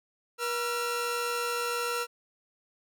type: tone pair together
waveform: sawtooth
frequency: 479.3 / 1356.6 Hz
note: A#4 / E6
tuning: +48 / +49 cents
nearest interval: octave + tritone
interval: 1801 cents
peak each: -28 dBFS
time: 0.38-2.07 s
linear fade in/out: 50 ms
effects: none